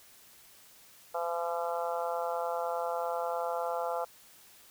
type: harmonic tone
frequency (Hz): 170.2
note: F3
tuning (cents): -44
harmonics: 3 / 4 / 5 / 6 / 7 / 8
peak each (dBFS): -35 / -35 / -37 / -42 / -42 / -42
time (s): 1.14-4.05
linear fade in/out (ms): 10
effects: white hiss -57 dBFS RMS until 4.7 s